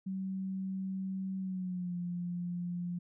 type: tone with pitch glide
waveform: sine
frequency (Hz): 190.5 to 175.7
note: G3 to F3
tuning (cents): -49 to +11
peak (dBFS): -34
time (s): 0.06-2.99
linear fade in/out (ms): 10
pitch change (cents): -140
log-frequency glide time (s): 1.38-1.96
effects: none